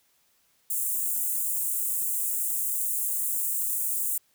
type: high-pass noise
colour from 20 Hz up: white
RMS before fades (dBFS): -28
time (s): 0.7-4.18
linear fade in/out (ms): 5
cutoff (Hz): 7500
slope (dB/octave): 48
effects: white hiss -67 dBFS RMS until 4.34 s